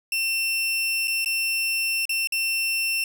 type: tone with dropouts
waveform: sawtooth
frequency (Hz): 2700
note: E7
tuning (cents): +41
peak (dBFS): -19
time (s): 0.12-3.04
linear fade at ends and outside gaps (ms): 2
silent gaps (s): 1.074-1.079 / 1.246-1.259 / 2.054-2.093 / 2.273-2.322
effects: none